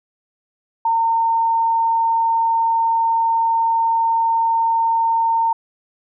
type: tone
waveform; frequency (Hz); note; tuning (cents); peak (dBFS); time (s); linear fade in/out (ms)
sine; 912; A#5; -38; -14; 0.85-5.53; 5
effects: none